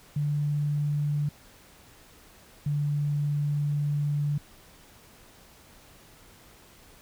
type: tone pair in turn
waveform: sine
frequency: 146.83 / 146.01 Hz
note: D3 / D3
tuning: 0 / -10 cents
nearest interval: unison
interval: 10 cents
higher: first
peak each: -24 dBFS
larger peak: neither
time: 0.16-1.29 / 2.66-4.38 s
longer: second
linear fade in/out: 5 ms
effects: pink hiss -54 dBFS RMS until 7.01 s